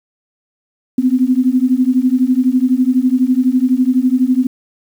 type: beating tone pair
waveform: sine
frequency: 249.2 / 261.2 Hz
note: B3 / C4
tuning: +16 / -3 cents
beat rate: 12 Hz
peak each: -13 dBFS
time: 0.98-4.47 s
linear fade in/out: 5 ms
effects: 7-bit